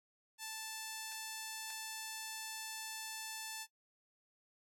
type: tone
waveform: 5% pulse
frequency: 880 Hz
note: A5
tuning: in tune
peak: -31 dBFS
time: 0.38-3.67 s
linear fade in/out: 50 ms
effects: noise-tail reverb RT60 0.1 s tail -17 dB re dry + AAC 64 kbps